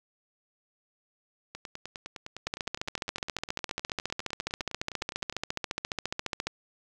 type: two click trains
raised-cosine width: 0.2 ms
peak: -13 / -22 dBFS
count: 59 / 38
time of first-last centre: 2.47-6.47 / 1.55-5.326 s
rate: 14.5 / 9.8 Hz
effects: none